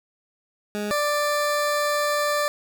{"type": "tone pair in turn", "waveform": "20% pulse", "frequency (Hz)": [207.7, 588.9], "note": ["G#3", "D5"], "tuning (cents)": [0, 5], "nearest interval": "octave + tritone", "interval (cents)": 1805, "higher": "second", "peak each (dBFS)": [-21, -16], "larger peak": "second", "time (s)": [[0.75, 0.91], [0.91, 2.48]], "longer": "second", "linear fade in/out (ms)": 0, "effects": []}